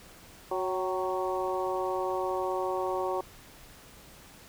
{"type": "harmonic tone with a mistuned harmonic", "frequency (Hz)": 184.9, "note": "F#3", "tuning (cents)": -1, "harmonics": [2, 3, 4, 5, 6], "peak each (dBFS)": [-32, -34, -35, -36, -37], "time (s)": [0.51, 3.21], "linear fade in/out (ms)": 5, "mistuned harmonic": 4, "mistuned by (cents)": 45, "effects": ["pink hiss -52 dBFS RMS until 4.48 s"]}